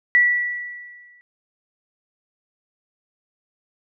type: tone with exponential decay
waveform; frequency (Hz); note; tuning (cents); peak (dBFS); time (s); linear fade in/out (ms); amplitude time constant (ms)
sine; 1951; B6; -22; -10; 0.15-1.21; 0; 230
effects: none